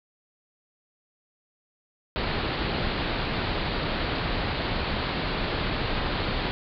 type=low-pass noise; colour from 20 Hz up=pink; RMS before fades=-28 dBFS; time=2.16-6.51 s; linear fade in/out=0 ms; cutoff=4600 Hz; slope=96 dB/octave; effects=none